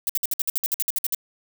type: noise bursts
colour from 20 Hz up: violet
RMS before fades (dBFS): -23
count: 14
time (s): 0.07-1.147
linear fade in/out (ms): 0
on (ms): 24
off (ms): 57
effects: none